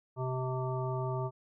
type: harmonic tone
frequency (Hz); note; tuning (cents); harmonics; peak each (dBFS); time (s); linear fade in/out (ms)
129; C3; -24; 1 / 3 / 5 / 7 / 9; -33 / -38 / -40 / -41 / -43; 0.16-1.31; 50
effects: none